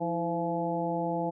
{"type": "harmonic tone with a mistuned harmonic", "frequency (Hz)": 170.6, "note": "F3", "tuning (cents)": -40, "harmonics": [1, 2, 3, 4, 5], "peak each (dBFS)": [-34, -34, -34, -34, -34], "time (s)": [0, 1.31], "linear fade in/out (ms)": 20, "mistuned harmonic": 2, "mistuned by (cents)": -64, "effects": []}